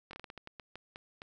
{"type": "slowing click train", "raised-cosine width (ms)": 0.3, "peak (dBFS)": -29, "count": 12, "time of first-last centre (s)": [0.11, 1.219], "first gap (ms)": 22, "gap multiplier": 1.28, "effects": []}